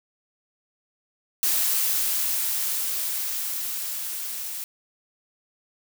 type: noise with level ramp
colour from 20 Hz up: blue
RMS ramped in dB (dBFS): -22 to -33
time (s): 1.43-4.64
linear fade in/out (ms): 0
effects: none